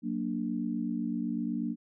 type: chord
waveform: sine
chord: Gb augmented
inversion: none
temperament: equal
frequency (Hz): 185 / 233.1 / 293.7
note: Gb3 / Bb3 / D4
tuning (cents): 0 / 0 / 0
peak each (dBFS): -36 / -32 / -35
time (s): 0.02-1.76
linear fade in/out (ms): 50
effects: none